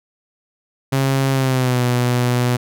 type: tone with pitch glide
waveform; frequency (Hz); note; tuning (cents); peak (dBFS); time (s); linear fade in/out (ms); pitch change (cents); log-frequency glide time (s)
sawtooth; 135.1 to 123.17; C#3 to B2; -44 to -4; -11; 0.92-2.57; 10; -160; 1.31-1.83
effects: none